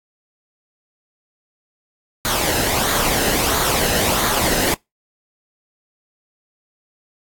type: noise with flanger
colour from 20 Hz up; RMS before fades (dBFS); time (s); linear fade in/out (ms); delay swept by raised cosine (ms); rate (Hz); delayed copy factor
pink; -19; 2.25-4.74; 0; 0.37 to 0.89; 1.5; -0.5
effects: noise-tail reverb RT60 0.2 s tail -26 dB re dry + AAC 64 kbps